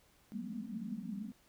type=band-pass noise; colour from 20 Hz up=pink; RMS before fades=-42 dBFS; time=0.32-1.32 s; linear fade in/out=0 ms; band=180 to 250 Hz; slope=96 dB/octave; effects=pink hiss -68 dBFS RMS until 1.48 s